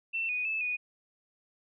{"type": "tone with pitch steps", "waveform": "sine", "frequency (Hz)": [2686, 2476, 2618, 2471], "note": ["E7", "D#7", "E7", "D#7"], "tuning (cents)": [32, -9, -13, -13], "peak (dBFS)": -29, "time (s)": [0.13, 0.77], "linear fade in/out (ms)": 20, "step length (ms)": 160, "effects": []}